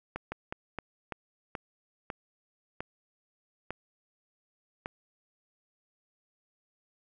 slowing click train, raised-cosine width 0.5 ms, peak -20 dBFS, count 10, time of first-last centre 0.16-4.859 s, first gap 160 ms, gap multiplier 1.28, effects none

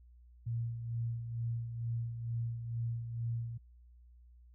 sine tone with tremolo, 116.54 Hz, A#2, in tune, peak -32 dBFS, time 0.46-3.58 s, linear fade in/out 10 ms, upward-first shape sine, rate 2.2 Hz, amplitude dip 55%, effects added 60 Hz sine -56 dBFS peak until 4.54 s

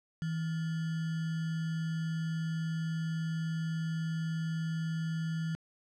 sine tone with sample-and-hold, 161.8 Hz, E3, 32 cents flat, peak -31 dBFS, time 0.22-5.55 s, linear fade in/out 0 ms, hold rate 1575 Hz, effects low-pass 6000 Hz 12 dB/octave

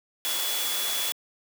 sine tone in noise, 3400 Hz, G#7, 40 cents sharp, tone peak -31 dBFS, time 0.25-1.12 s, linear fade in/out 0 ms, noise white, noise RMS -29 dBFS, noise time 0.25-1.12 s, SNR -5 dB, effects high-pass 400 Hz 12 dB/octave

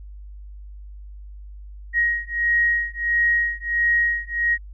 sine beating tone pair, 1885 / 1886.5 Hz, A#6 / A#6, +19 / +20 cents, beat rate 1.5 Hz, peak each -21 dBFS, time 1.93-4.58 s, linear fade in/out 50 ms, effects added 50 Hz sine -36 dBFS peak until 4.73 s

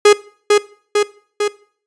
45% pulse tone with echo, 415.3 Hz, G#4, in tune, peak -5 dBFS, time 0.05-0.13 s, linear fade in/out 5 ms, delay 450 ms, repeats 3, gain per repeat -3 dB, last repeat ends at 1.48 s, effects noise-tail reverb RT60 0.5 s tail -20 dB re dry + resampled to 22050 Hz

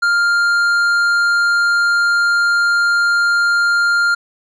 sine tone with tanh clipping, 1400 Hz, F6, 4 cents sharp, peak -13 dBFS, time 0.02-4.15 s, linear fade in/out 10 ms, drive 9 dB, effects none

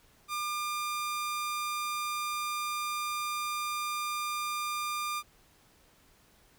sawtooth tone, 1200 Hz, D6, 37 cents sharp, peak -28 dBFS, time 0.28-5.23 s, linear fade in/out 50 ms, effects pink hiss -63 dBFS RMS until 6.58 s

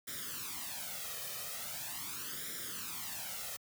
white noise with flanger, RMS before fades -42 dBFS, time 0.07-3.57 s, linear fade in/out 10 ms, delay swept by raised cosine 0.55 to 1.65 ms, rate 0.41 Hz, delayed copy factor +0.8, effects high-pass 80 Hz 12 dB/octave

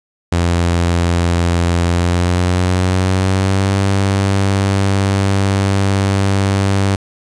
sawtooth tone with pitch glide, 86.2 to 97.88 Hz, F2 to G2, -22 to -2 cents, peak -8 dBFS, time 0.32-6.96 s, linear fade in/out 5 ms, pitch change +220 cents, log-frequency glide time 1.86-3.76 s, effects resampled to 22050 Hz + 7-bit

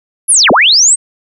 sine linear two-way sweep, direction down then up, 11330 to 167.4 to 8540 Hz, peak -4 dBFS, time 0.28-0.96 s, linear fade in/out 20 ms, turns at 0.51 s, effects none

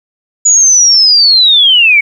sine linear sweep, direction down, 6920 to 2199 Hz, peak -3 dBFS, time 0.45-2.01 s, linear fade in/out 10 ms, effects 7-bit

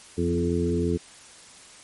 harmonic tone with a mistuned harmonic, 86.1 Hz, F2, 24 cents flat, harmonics 1 / 2 / 3 / 4 / 5, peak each -28 / -28 / -28 / -28 / -28 dBFS, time 0.17-0.98 s, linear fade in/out 20 ms, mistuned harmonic 3, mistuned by -18 cents, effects white hiss -48 dBFS RMS until 1.83 s + MP3 48 kbps

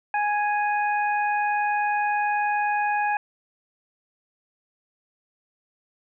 harmonic tone, 830.6 Hz, G#5, in tune, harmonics 1 / 2 / 3, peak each -22 / -28 / -32 dBFS, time 0.14-3.17 s, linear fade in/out 2 ms, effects none

